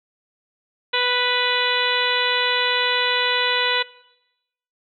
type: harmonic tone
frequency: 493.9 Hz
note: B4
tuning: in tune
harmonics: 1 / 2 / 3 / 4 / 5 / 6 / 7 / 8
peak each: -26 / -26 / -26 / -26 / -26 / -26 / -26 / -26 dBFS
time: 0.93-3.83 s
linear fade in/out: 10 ms
effects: noise-tail reverb RT60 0.9 s tail -20 dB re dry